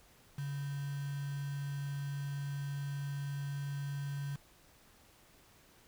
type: tone with quantisation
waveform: sine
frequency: 141.2 Hz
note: C#3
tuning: 32 cents sharp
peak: -36 dBFS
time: 0.38-4.36 s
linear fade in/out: 5 ms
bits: 8
effects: pink hiss -63 dBFS RMS until 5.87 s